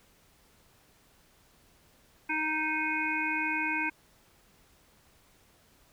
harmonic tone, 311.1 Hz, D#4, in tune, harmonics 1 / 3 / 5 / 7 / 8, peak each -36 / -35 / -34 / -34 / -33 dBFS, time 2.29-3.9 s, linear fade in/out 10 ms, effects pink hiss -63 dBFS RMS until 5.92 s

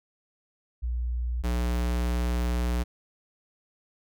sine / square tone pair in turn, 60.1 / 60.1 Hz, B1 / B1, -46 / -46 cents, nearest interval unison, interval 0 cents, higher neither, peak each -26 / -25 dBFS, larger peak second, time 0.82-1.43 / 1.43-2.84 s, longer second, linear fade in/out 20 ms, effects none

